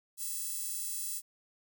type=tone with high-pass filter; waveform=5% pulse; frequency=659.3 Hz; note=E5; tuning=in tune; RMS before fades=-37 dBFS; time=0.17-1.22 s; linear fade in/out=50 ms; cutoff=12000 Hz; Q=1.3; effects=none